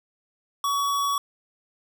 square tone, 1128 Hz, C#6, 30 cents sharp, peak -23 dBFS, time 0.64-1.18 s, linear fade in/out 2 ms, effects none

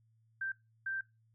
sine tone bursts at uneven times, 1568 Hz, G6, in tune, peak -34 dBFS, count 2, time 0.41-0.52 / 0.86-1.01 s, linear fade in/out 5 ms, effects noise-tail reverb RT60 0.2 s tail -17 dB re dry + added 112 Hz sine -67 dBFS peak until 1.34 s

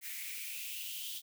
blue noise with high-pass filter sweep, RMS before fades -42 dBFS, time 0.01-1.22 s, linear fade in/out 50 ms, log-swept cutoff 2000 to 3300 Hz, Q 6.3, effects none

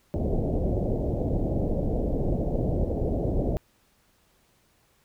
pink low-pass noise, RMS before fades -26 dBFS, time 0.14-3.57 s, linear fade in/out 0 ms, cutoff 670 Hz, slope 48 dB/octave, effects pink hiss -65 dBFS RMS until 5.04 s

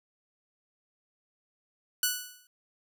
5% pulse tone with exponential decay, 1480 Hz, F#6, in tune, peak -11 dBFS, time 2.03-2.47 s, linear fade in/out 2 ms, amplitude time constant 95 ms, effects none

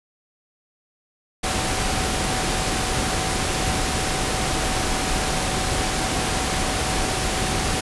sine tone in noise, 753 Hz, F#5, 30 cents sharp, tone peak -31 dBFS, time 1.43-7.81 s, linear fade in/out 10 ms, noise pink, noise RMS -23 dBFS, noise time 1.43-7.81 s, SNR -11 dB, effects resampled to 24000 Hz

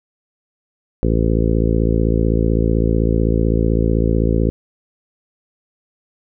harmonic tone, 55.8 Hz, A1, 25 cents sharp, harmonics 1 / 2 / 3 / 4 / 5 / 6 / 7 / 8 / 9, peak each -17 / -20 / -22 / -23 / -24 / -25 / -25 / -26 / -27 dBFS, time 1.03-4.5 s, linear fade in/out 0 ms, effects none

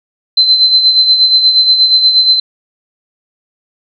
sine tone with tremolo, 4071 Hz, C8, 48 cents flat, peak -3 dBFS, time 0.37-2.4 s, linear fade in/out 5 ms, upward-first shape sine, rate 8.4 Hz, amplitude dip 55%, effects none

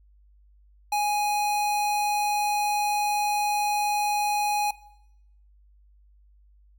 square tone, 830.6 Hz, G#5, in tune, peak -23 dBFS, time 0.92-4.71 s, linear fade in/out 5 ms, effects noise-tail reverb RT60 0.8 s tail -19 dB re dry + added 50 Hz sine -54 dBFS peak until 6.78 s

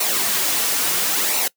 white noise with flanger, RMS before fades -20 dBFS, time 0-1.48 s, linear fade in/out 5 ms, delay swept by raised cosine 0.6 to 5.6 ms, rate 0.73 Hz, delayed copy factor -0.55, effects noise-tail reverb RT60 0.1 s tail -22 dB re dry + high-pass 200 Hz 12 dB/octave

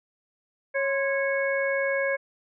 harmonic tone with a mistuned harmonic, 550 Hz, C#5, 14 cents flat, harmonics 1 / 2 / 3 / 4, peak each -25 / -37 / -29 / -31 dBFS, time 0.74-2.17 s, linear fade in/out 20 ms, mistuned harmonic 2, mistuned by -87 cents, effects none

